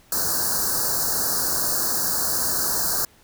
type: band-stop noise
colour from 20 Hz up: white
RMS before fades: -23 dBFS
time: 0.12-3.05 s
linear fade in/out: 2 ms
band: 1700 to 4200 Hz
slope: 96 dB/octave
effects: pink hiss -55 dBFS RMS until 3.23 s